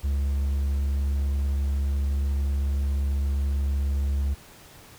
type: tone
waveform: triangle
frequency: 69.6 Hz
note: C#2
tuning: 8 cents sharp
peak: -20 dBFS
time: 0.03-4.35 s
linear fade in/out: 20 ms
effects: pink hiss -49 dBFS RMS until 4.98 s